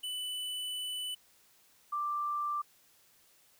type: tone pair in turn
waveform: square / sine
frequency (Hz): 2988 / 1179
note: F#7 / D6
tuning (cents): +16 / +6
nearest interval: octave + major third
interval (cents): 1610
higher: first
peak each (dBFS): -36 / -31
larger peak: second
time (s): 0.03-1.15 / 1.92-2.62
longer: first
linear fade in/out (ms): 10
effects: white hiss -65 dBFS RMS until 3.59 s